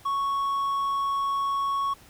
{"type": "tone", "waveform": "triangle", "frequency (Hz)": 1108.7, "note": "C#6", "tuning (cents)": 0, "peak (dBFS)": -22, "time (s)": [0.05, 1.94], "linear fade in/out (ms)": 10, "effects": ["pink hiss -53 dBFS RMS until 2.09 s"]}